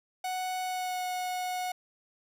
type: tone with pitch glide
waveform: 45% pulse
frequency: 740 to 731.1 Hz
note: F#5 to F#5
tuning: 0 to -21 cents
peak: -31 dBFS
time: 0.24-1.72 s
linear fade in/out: 5 ms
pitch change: -21 cents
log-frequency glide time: 0.62-1.04 s
effects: none